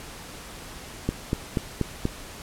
click train, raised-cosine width 3 ms, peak -10 dBFS, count 5, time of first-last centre 1.09-2.054 s, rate 4.15 Hz, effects pink hiss -41 dBFS RMS until 2.42 s + low-pass 12000 Hz 12 dB/octave

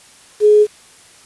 sine tone with quantisation, 420.7 Hz, G#4, 22 cents sharp, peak -6 dBFS, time 0.4-0.67 s, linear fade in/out 50 ms, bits 6, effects white hiss -45 dBFS RMS until 1.25 s + resampled to 24000 Hz

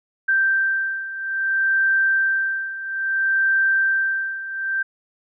sine beating tone pair, 1567 / 1567.6 Hz, G6 / G6, -1 / 0 cents, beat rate 0.6 Hz, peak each -23 / -19 dBFS, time 0.28-4.83 s, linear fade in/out 10 ms, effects none

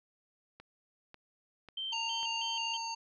click train, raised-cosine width 0.3 ms, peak -34 dBFS, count 4, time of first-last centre 0.6-2.23 s, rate 1.84 Hz
sine tone with vibrato, 2960 Hz, F#7, in tune, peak -35 dBFS, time 1.77-2.77 s, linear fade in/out 5 ms, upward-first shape square, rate 3.1 Hz, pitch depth 94 cents each way
harmonic tone, 915 Hz, A#5, 32 cents flat, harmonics 1 / 3 / 5 / 7, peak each -38 / -45 / -41 / -45 dBFS, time 1.92-2.95 s, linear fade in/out 10 ms
effects none

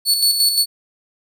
sawtooth tone with tremolo, 4435 Hz, C#8, in tune, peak -9 dBFS, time 0.05-0.66 s, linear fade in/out 50 ms, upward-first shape square, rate 5.7 Hz, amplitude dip 50%, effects none

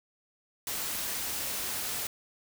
white noise, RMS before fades -34 dBFS, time 0.67-2.07 s, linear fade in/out 2 ms, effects none

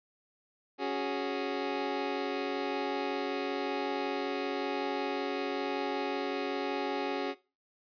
25% pulse chord, C# suspended fourth, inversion none, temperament equal, 277.2 / 370 / 415.3 Hz, C#4 / F#4 / G#4, 0 / 0 / 0 cents, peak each -32 dBFS, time 0.78-7.35 s, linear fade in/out 50 ms, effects noise-tail reverb RT60 0.3 s tail -19 dB re dry + resampled to 11025 Hz

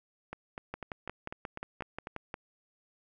two click trains, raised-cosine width 0.5 ms, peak -22 / -24 dBFS, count 10 / 8, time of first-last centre 0.74-2.341 / 0.33-2.071 s, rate 5.62 / 4.02 Hz, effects none

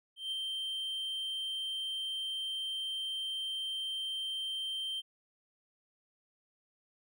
triangle tone with ADSR envelope, 3136 Hz, G7, in tune, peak -31 dBFS, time 0.16-5.02 s, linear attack 160 ms, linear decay 7 ms, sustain -2 dB, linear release 31 ms, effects none

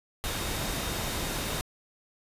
sine tone in noise, 3705 Hz, A#7, 11 cents flat, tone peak -43 dBFS, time 0.24-1.61 s, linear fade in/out 0 ms, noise pink, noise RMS -32 dBFS, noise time 0.24-1.61 s, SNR -14 dB, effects resampled to 32000 Hz

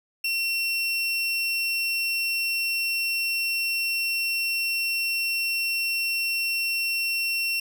30% pulse tone, 2720 Hz, F7, 46 cents flat, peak -21 dBFS, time 0.24-7.6 s, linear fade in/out 5 ms, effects none

